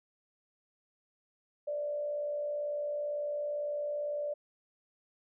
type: tone with frequency modulation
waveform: sine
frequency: 587.3 Hz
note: D5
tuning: in tune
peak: -32 dBFS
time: 1.67-4.34 s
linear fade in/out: 10 ms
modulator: 57.9 Hz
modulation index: 0.35
effects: none